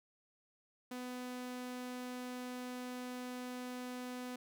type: tone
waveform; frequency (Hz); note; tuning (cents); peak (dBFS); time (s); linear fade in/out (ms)
sawtooth; 249.7; B3; +19; -38; 0.91-4.36; 5
effects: none